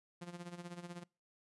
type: tone with tremolo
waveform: sawtooth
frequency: 174.61 Hz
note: F3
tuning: in tune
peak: -39 dBFS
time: 0.21-1.04 s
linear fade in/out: 10 ms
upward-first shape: sine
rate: 16 Hz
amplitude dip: 75%
effects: noise-tail reverb RT60 0.3 s tail -25 dB re dry + resampled to 24000 Hz